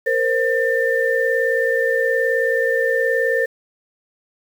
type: tone cluster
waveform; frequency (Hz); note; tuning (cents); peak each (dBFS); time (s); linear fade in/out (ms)
sine; 465.1 / 524 / 1792; A#4 / C5 / A6; -4 / +2 / +31; -20; 0.06-3.46; 10
effects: 7-bit